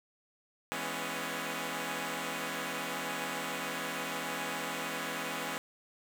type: chord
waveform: 5% pulse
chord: C# minor seventh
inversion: first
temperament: equal with one note detuned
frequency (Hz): 164.81 / 207.7 / 250.4 / 277.2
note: E3 / G#3 / B3 / C#4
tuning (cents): 0 / 0 / +24 / 0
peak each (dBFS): -30 / -31 / -28 / -28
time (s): 0.72-5.58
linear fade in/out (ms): 0
effects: none